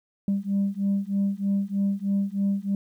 sine beating tone pair, 196.8 / 200 Hz, G3 / G3, +7 / +35 cents, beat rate 3.2 Hz, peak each -24 dBFS, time 0.28-2.75 s, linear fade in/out 2 ms, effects tanh soft clip ceiling -18 dBFS + 10-bit

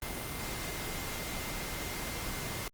sine tone in noise, 2093 Hz, C7, in tune, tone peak -47 dBFS, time 0.02-2.68 s, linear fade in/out 2 ms, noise pink, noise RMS -38 dBFS, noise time 0.02-2.68 s, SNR -12 dB, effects Opus 32 kbps

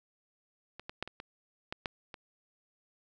clicks, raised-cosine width 0.3 ms, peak -28 / -24 / -17 / -27 / -26 / -20 / -17 / -27 dBFS, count 8, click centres 0.796 / 0.895 / 1.026 / 1.076 / 1.201 / 1.725 / 1.858 / 2.142 s, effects none

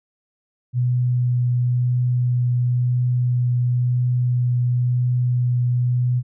sine tone with vibrato, 123.47 Hz, B2, in tune, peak -16 dBFS, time 0.73-6.23 s, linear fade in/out 50 ms, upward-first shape triangle, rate 0.97 Hz, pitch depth 10 cents each way, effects none

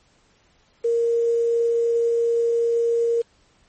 sine tone with quantisation, 466.2 Hz, A#4, in tune, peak -17 dBFS, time 0.84-3.22 s, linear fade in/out 10 ms, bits 7, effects pink hiss -60 dBFS RMS until 3.68 s + MP3 32 kbps

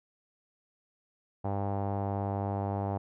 sawtooth tone with low-pass filter, 99.6 Hz, G2, 28 cents sharp, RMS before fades -32 dBFS, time 1.44-2.98 s, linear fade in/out 10 ms, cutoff 790 Hz, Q 3.7, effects none

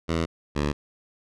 10% pulse tone pair in turn, 82.41 / 73.19 Hz, E2 / D2, 0 / -5 cents, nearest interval major second, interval 205 cents, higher first, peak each -15 dBFS, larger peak neither, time 0.08-0.26 / 0.55-0.73 s, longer neither, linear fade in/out 20 ms, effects low-pass 6000 Hz 12 dB/octave

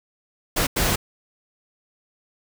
pink noise bursts at uneven times, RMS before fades -21 dBFS, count 2, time 0.56-0.67 / 0.76-0.96 s, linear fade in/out 10 ms, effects none

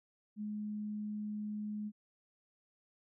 sine tone, 210.4 Hz, G#3, 23 cents sharp, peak -37 dBFS, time 0.36-1.92 s, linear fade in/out 50 ms, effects none

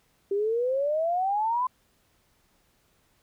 sine exponential sweep, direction up, 390 to 1031 Hz, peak -23 dBFS, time 0.31-1.67 s, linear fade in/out 5 ms, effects pink hiss -67 dBFS RMS until 3.22 s

